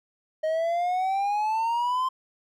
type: exponential sweep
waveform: triangle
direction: up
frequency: 622.3 to 1046.5 Hz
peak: -21 dBFS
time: 0.43-2.09 s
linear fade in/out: 10 ms
effects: none